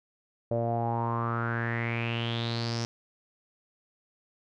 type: tone with low-pass filter sweep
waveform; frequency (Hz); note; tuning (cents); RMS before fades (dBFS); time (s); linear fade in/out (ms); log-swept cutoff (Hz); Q
sawtooth; 116.54; A#2; 0; -30; 0.51-2.85; 0; 570 to 5600; 7.2
effects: none